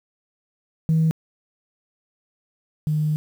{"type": "tone pair in turn", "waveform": "sine", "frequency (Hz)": [160.3, 152.75], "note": ["E3", "D#3"], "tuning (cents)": [-48, -32], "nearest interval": "minor second", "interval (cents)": 84, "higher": "first", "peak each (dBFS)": [-14, -18], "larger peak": "first", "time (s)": [[0.89, 1.11], [2.87, 3.16]], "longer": "second", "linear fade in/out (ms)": 0, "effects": ["tanh soft clip ceiling -12 dBFS", "8-bit"]}